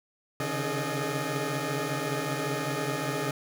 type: tone cluster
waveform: 15% pulse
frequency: 135.3 / 140.5 / 155 / 424.3 / 612 Hz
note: C#3 / C#3 / D#3 / G#4 / D#5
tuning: -42 / +24 / -6 / +37 / -29 cents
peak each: -29 dBFS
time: 0.4-3.31 s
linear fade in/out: 2 ms
effects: none